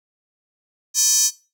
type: tone with high-pass filter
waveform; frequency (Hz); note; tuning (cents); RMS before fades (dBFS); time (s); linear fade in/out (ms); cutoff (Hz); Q
square; 348.2; F4; -5; -17; 0.94-1.31; 50; 6100; 5.6
effects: noise-tail reverb RT60 0.3 s tail -19 dB re dry